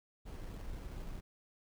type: noise with sample-and-hold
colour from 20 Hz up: brown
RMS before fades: -44 dBFS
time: 0.25-1.21 s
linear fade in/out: 20 ms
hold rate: 3675 Hz
effects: none